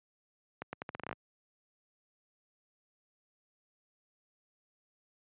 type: accelerating click train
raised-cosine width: 0.5 ms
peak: -23 dBFS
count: 11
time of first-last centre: 0.62-1.129 s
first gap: 110 ms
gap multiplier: 0.81
effects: high-pass 100 Hz 12 dB/octave + resampled to 8000 Hz